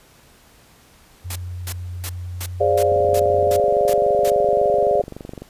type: tone with pitch glide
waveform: sine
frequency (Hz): 89.1 to 90.29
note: F2 to F#2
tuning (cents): +35 to -42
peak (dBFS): -27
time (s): 1.24-3.6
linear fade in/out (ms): 20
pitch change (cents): +23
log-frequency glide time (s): 2.41-2.65
type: noise bursts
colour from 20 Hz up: white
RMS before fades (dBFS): -29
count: 9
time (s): 1.3-4.302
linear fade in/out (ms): 5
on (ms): 58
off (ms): 310
type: chord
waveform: sine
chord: D half-diminished seventh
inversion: second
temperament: equal with one note detuned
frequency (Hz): 410.5 / 523.3 / 587.3 / 698.5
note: Ab4 / C5 / D5 / F5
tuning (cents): -20 / 0 / 0 / 0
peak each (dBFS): -20 / -21 / -18 / -21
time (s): 2.6-5.02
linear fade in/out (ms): 10
type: click train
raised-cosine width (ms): 2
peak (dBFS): -19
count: 60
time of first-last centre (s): 2.92-5.42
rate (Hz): 23.6
effects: pink hiss -51 dBFS RMS until 5.49 s + resampled to 32000 Hz